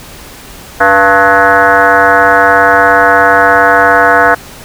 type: tone with frequency modulation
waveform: sine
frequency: 1086 Hz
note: C#6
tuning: 36 cents flat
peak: -3 dBFS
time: 0.8-4.35 s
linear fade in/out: 10 ms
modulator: 199 Hz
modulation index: 3.1
effects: pink hiss -31 dBFS RMS until 4.64 s